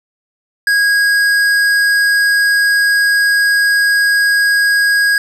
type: tone with tanh clipping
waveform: sine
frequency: 1644 Hz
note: G#6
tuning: 18 cents flat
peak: -11 dBFS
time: 0.67-5.18 s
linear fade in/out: 2 ms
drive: 14 dB
effects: none